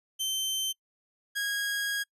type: tone pair in turn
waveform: sawtooth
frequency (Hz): 3100 / 1642.2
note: G7 / G#6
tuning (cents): -20 / -20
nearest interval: major seventh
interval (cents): 1100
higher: first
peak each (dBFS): -25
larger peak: neither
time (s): 0.19-0.73 / 1.35-2.04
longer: second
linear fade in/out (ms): 20
effects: noise-tail reverb RT60 0.1 s tail -25 dB re dry + resampled to 32000 Hz